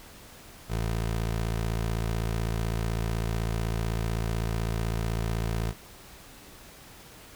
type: tone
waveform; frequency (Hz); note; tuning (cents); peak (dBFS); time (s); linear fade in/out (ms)
20% pulse; 55.9; A1; +28; -22; 0.68-5.74; 50
effects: pink hiss -49 dBFS RMS until 7.35 s